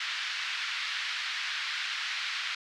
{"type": "band-pass noise", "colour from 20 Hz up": "pink", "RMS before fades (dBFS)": -34, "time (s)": [0, 2.55], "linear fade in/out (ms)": 5, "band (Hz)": [1500, 4500], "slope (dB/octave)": 24, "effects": []}